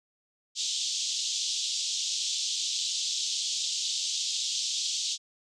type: band-pass noise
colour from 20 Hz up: pink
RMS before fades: -31 dBFS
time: 0.55-5.18 s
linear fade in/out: 50 ms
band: 3200 to 7400 Hz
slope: 48 dB/octave
effects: none